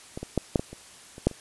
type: clicks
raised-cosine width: 2 ms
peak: -20 / -20 / -9 / -7 / -15 / -26 / -28 / -6 / -27 dBFS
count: 9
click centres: 0.175 / 0.23 / 0.377 / 0.558 / 0.595 / 0.73 / 1.181 / 1.27 / 1.313 s
effects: white hiss -49 dBFS RMS until 1.4 s + resampled to 24000 Hz